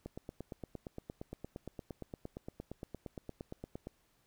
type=click train; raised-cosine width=2 ms; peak=-29 dBFS; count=34; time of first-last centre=0.06-3.871 s; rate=8.66 Hz; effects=pink hiss -73 dBFS RMS until 4.26 s